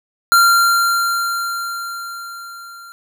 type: tone with level ramp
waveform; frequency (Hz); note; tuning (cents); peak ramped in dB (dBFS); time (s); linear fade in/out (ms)
square; 1382; F6; -19; -8 to -36; 0.32-2.92; 0
effects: none